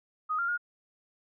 sine tone with pitch steps, 1249 / 1389 / 1428 Hz, D#6 / F6 / F6, +6 / -10 / +38 cents, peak -27 dBFS, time 0.29-0.578 s, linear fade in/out 20 ms, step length 96 ms, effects none

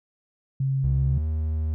sine tone, 134.7 Hz, C#3, 49 cents flat, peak -21 dBFS, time 0.6-1.18 s, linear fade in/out 5 ms
triangle tone with pitch glide, 68.4 to 78.12 Hz, C#2 to D#2, -23 to +8 cents, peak -21 dBFS, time 0.84-1.74 s, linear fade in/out 0 ms, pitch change +231 cents, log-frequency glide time 1.03-1.25 s
effects none

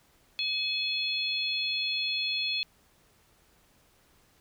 harmonic tone, 851 Hz, G#5, 42 cents sharp, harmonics 3 / 4 / 5, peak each -32 / -32 / -32 dBFS, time 0.39-2.63 s, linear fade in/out 0 ms, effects pink hiss -64 dBFS RMS until 4.4 s

